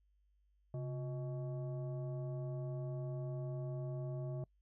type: tone with frequency modulation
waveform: sine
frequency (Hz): 134.6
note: C3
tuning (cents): +49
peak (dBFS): -38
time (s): 0.74-4.44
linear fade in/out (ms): 2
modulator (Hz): 493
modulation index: 0.63
effects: noise-tail reverb RT60 0.1 s tail -26 dB re dry + added 50 Hz sine -70 dBFS peak until 4.61 s